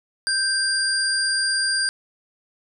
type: tone cluster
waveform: sine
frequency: 1568 / 4792 / 8850 Hz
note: G6 / D8 / C#9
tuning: 0 / +34 / -4 cents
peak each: -23 / -22 / -28 dBFS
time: 0.27-1.89 s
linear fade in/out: 0 ms
effects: none